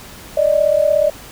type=tone pair together; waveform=sine; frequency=583.2 / 620 Hz; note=D5 / D#5; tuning=-12 / -6 cents; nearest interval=minor second; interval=106 cents; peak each=-14 dBFS; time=0.37-1.1 s; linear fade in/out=5 ms; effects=pink hiss -37 dBFS RMS until 1.31 s